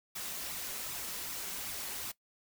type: noise with flanger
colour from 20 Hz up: white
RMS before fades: -40 dBFS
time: 0.15-2.12 s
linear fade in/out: 10 ms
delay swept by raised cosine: 0.8 to 5.4 ms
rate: 2.6 Hz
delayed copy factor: +0.5
effects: noise-tail reverb RT60 0.1 s tail -19 dB re dry